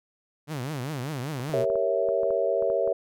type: tone with vibrato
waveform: sawtooth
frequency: 138.5 Hz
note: C#3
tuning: 1 cent flat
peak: -26 dBFS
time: 0.47-1.66 s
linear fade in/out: 50 ms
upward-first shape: triangle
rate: 5.1 Hz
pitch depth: 280 cents each way
type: clicks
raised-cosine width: 1 ms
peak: -26 dBFS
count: 11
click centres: 1.398 / 1.496 / 1.642 / 1.701 / 1.756 / 2.088 / 2.233 / 2.306 / 2.624 / 2.701 / 2.876 s
type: chord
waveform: sine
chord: G diminished seventh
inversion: none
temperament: equal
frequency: 392 / 466.2 / 554.4 / 659.3 Hz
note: G4 / Bb4 / Db5 / Fb5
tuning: 0 / 0 / 0 / 0 cents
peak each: -30 / -28 / -26 / -27 dBFS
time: 1.53-2.93 s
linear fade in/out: 5 ms
effects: none